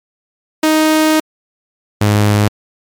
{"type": "tone pair in turn", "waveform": "sawtooth", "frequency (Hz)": [312.1, 104.15], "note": ["D#4", "G#2"], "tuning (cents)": [5, 5], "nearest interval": "octave + perfect fifth", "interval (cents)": 1900, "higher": "first", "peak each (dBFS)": -5, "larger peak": "neither", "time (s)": [[0.63, 1.2], [2.01, 2.48]], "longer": "first", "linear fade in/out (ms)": 5, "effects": ["MP3 96 kbps"]}